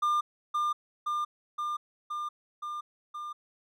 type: tone with echo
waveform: triangle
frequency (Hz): 1200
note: D6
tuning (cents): +37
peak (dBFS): -22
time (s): 0.02-0.21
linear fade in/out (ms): 10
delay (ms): 520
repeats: 6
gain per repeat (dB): -2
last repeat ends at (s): 3.33
effects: none